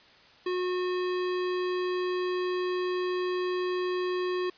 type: tone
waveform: square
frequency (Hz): 363.2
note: F#4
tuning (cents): -32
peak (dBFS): -28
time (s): 0.46-4.5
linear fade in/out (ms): 5
effects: white hiss -56 dBFS RMS until 4.57 s + resampled to 11025 Hz